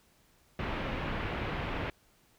pink low-pass noise, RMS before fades -35 dBFS, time 0.59-1.9 s, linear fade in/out 2 ms, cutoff 2900 Hz, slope 24 dB/octave, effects pink hiss -66 dBFS RMS until 2.38 s

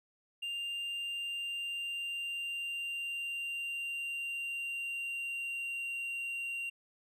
triangle tone with pitch glide, 2794 to 2764 Hz, F7 to F7, 0 to -19 cents, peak -34 dBFS, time 0.42-6.7 s, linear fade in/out 10 ms, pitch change -19 cents, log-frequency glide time 0.8-5.96 s, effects none

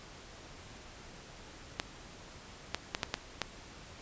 clicks, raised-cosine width 0.2 ms, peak -13 dBFS, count 6, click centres 1.799 / 2.746 / 2.949 / 3.032 / 3.141 / 3.417 s, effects pink hiss -51 dBFS RMS until 4.01 s + resampled to 16000 Hz

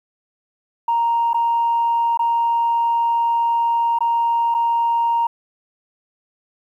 sine tone with dropouts, 932.3 Hz, A#5, in tune, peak -14 dBFS, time 0.88-5.27 s, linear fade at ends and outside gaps 5 ms, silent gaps 1.333-1.343 / 2.174-2.192 / 3.988-4.006 / 4.543-4.547 s, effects tanh soft clip ceiling -11 dBFS + 9-bit

